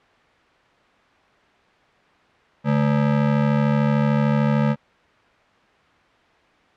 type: ring-modulated tone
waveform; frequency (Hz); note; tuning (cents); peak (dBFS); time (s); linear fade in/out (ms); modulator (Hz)
square; 180; F#3; -47; -14; 2.64-4.76; 50; 36.7
effects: white hiss -55 dBFS RMS until 6.76 s + low-pass 2000 Hz 12 dB/octave